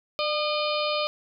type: harmonic tone with a mistuned harmonic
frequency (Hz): 608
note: D#5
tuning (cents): -40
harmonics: 1 / 2 / 4 / 5 / 6 / 7 / 8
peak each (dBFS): -27 / -30 / -33 / -34 / -35 / -35 / -36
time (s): 0.19-1.07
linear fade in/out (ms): 0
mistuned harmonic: 1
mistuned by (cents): -27
effects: none